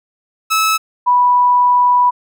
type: tone pair in turn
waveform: sawtooth / sine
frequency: 1300 / 983.9 Hz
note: E6 / B5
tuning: -24 / -7 cents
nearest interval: perfect fourth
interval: 483 cents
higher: first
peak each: -8 / -8 dBFS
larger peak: neither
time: 0.5-0.78 / 1.06-2.11 s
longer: second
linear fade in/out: 20 ms
effects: none